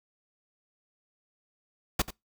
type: noise with echo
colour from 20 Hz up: pink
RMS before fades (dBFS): -25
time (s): 1.99-2.02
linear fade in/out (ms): 5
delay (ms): 87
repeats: 1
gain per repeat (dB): -14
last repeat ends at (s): 2.107
effects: noise-tail reverb RT60 0.2 s tail -24 dB re dry